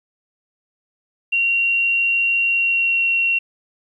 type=tone with pitch glide; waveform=sine; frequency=2753 to 2736 Hz; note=F7 to F7; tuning=-25 to -36 cents; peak=-15 dBFS; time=1.32-3.39 s; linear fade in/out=10 ms; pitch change=-11 cents; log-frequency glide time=2.46-3.02 s; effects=9-bit